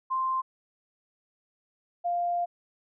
sine tone pair in turn, 1046.5 / 698.5 Hz, C6 / F5, 0 / 0 cents, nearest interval perfect fifth, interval 700 cents, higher first, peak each -25 dBFS, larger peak neither, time 0.1-0.42 / 2.04-2.46 s, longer second, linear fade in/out 20 ms, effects none

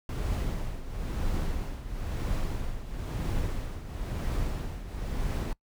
brown noise with tremolo, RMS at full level -28 dBFS, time 0.09-5.53 s, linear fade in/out 2 ms, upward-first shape triangle, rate 1 Hz, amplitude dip 75%, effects noise-tail reverb RT60 0.1 s tail -24 dB re dry

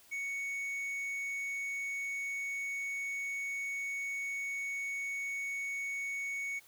sine tone with tanh clipping, 2224 Hz, C#7, 5 cents sharp, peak -36 dBFS, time 0.11-6.6 s, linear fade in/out 20 ms, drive 6 dB, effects white hiss -61 dBFS RMS until 6.67 s

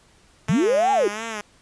5% pulse tone with vibrato, 216.4 Hz, A3, 29 cents flat, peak -17 dBFS, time 0.48-1.41 s, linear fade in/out 2 ms, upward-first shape sine, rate 2.9 Hz, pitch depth 100 cents each way
sine linear two-way sweep, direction up then down, 130 to 847 to 343.5 Hz, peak -16 dBFS, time 0.49-1.08 s, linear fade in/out 5 ms, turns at 0.92 s
effects pink hiss -56 dBFS RMS until 1.61 s + resampled to 22050 Hz

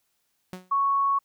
sawtooth tone with exponential decay, 183.6 Hz, F#3, 13 cents flat, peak -28 dBFS, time 0.53-0.73 s, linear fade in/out 0 ms, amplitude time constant 42 ms
sine tone, 1108.7 Hz, C#6, in tune, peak -20 dBFS, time 0.71-1.19 s, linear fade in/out 10 ms
effects white hiss -73 dBFS RMS until 1.24 s

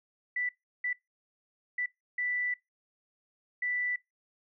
sine tone bursts at uneven times, 1975.5 Hz, B6, in tune, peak -29 dBFS, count 5, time 0.36-0.49 / 0.84-0.93 / 1.78-1.86 / 2.18-2.54 / 3.62-3.96 s, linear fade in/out 5 ms, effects noise-tail reverb RT60 0.2 s tail -22 dB re dry

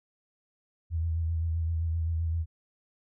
sine tone with vibrato, 82.1 Hz, E2, 6 cents flat, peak -26 dBFS, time 0.9-2.46 s, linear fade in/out 50 ms, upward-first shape sine, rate 7.7 Hz, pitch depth 38 cents each way, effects none

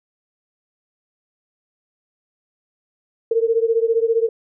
sine beating tone pair, 451 / 466 Hz, A4 / A#4, +43 / -1 cents, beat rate 15 Hz, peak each -17 / -19 dBFS, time 3.31-4.29 s, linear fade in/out 5 ms, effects none

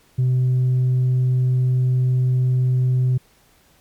triangle tone with tanh clipping, 127.3 Hz, C3, 47 cents flat, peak -15 dBFS, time 0.18-3.18 s, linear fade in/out 10 ms, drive 6 dB, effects pink hiss -56 dBFS RMS until 3.8 s + MP3 96 kbps

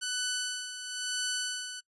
10% pulse tone with tremolo, 1494 Hz, F#6, 16 cents sharp, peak -21 dBFS, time 0.01-1.81 s, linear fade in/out 20 ms, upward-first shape sine, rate 0.99 Hz, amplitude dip 65%, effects noise-tail reverb RT60 0.1 s tail -23 dB re dry + resampled to 24000 Hz

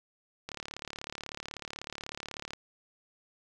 click train, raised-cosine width 0.2 ms, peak -21 dBFS, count 75, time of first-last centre 0.49-2.534 s, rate 36.2 Hz, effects none

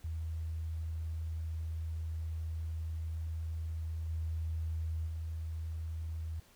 sine tone with level steps, 80.6 Hz, E2, 38 cents flat, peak -35 / -33 / -36 dBFS, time 0.04-6.4 s, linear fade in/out 5 ms, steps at 4.08 / 5.06 s, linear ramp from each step 20 ms, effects pink hiss -63 dBFS RMS until 6.55 s

